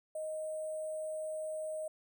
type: tone with sample-and-hold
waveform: sine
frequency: 625 Hz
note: D#5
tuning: 8 cents sharp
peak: -36 dBFS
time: 0.15-1.88 s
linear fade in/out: 5 ms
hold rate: 8820 Hz
effects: none